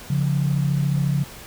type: tone pair together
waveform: sine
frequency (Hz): 140.64 / 174.7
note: C#3 / F3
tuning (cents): +25 / +1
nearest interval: major third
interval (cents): 376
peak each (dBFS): -19 / -24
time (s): 0.1-1.24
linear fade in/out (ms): 5
effects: pink hiss -40 dBFS RMS until 1.46 s